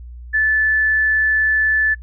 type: tone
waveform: sine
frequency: 1744 Hz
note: A6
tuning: 16 cents flat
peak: -13 dBFS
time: 0.33-1.95 s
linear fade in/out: 20 ms
effects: noise-tail reverb RT60 0.1 s tail -21 dB re dry + added 60 Hz sine -32 dBFS peak until 2.02 s